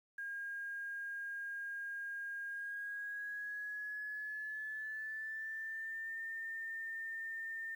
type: tone with pitch glide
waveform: sine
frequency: 1620 to 1807.9 Hz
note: G#6 to A6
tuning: -43 to +46 cents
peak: -40 dBFS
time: 0.18-7.75 s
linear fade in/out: 5 ms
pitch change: +189 cents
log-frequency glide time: 2.48-6.17 s
effects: 11-bit